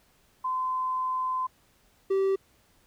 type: tone pair in turn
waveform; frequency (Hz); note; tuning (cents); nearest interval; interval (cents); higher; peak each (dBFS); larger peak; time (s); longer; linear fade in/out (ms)
sine / triangle; 1027 / 387.4; C6 / G4; -33 / -20; octave + perfect fourth; 1687; first; -26 / -20; second; 0.44-1.47 / 2.1-2.36; first; 10
effects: pink hiss -64 dBFS RMS until 2.86 s